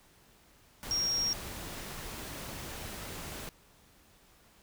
sine tone in noise, 5590 Hz, F8, 1 cent sharp, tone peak -28 dBFS, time 0.91-1.33 s, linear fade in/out 0 ms, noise pink, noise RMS -42 dBFS, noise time 0.83-3.49 s, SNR +11 dB, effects pink hiss -62 dBFS RMS until 4.62 s

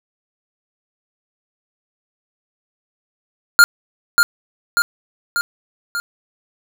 square tone with echo, 1408 Hz, F6, 14 cents sharp, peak -5 dBFS, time 3.59-3.64 s, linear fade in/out 0 ms, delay 590 ms, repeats 4, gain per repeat -4 dB, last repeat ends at 6 s, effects none

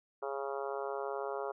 harmonic tone, 138 Hz, C#3, 7 cents flat, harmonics 3 / 4 / 5 / 6 / 7 / 8 / 9 / 10, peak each -39 / -41 / -43 / -45 / -46 / -47 / -48 / -49 dBFS, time 0.22-1.52 s, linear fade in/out 10 ms, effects none

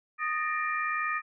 sine tone cluster, 1240 / 1775 / 1856 / 2378 Hz, D#6 / A6 / A#6 / D7, -6 / +15 / -8 / +21 cents, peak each -30 / -37 / -34 / -35 dBFS, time 0.18-1.22 s, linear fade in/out 50 ms, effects none

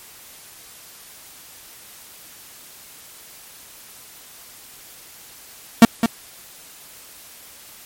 45% pulse tone with echo, 229.3 Hz, A#3, 28 cents flat, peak -3 dBFS, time 5.82-5.85 s, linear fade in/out 2 ms, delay 210 ms, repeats 1, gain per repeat -10 dB, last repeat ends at 6.06 s, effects white hiss -43 dBFS RMS until 7.85 s + MP3 64 kbps

